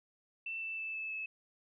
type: tone with pitch steps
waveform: sine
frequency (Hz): 2672 / 2654 / 2635 / 2617 / 2599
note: E7 / E7 / E7 / E7 / E7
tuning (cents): +23 / +11 / -1 / -13 / -25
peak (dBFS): -37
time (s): 0.46-1.26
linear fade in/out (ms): 5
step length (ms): 160
effects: none